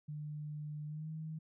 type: tone with pitch glide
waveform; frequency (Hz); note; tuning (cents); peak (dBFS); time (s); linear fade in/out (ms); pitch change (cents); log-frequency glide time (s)
sine; 150 to 157.64; D3 to D#3; +37 to +23; -40; 0.08-1.39; 10; +86; 0.87-1.09
effects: none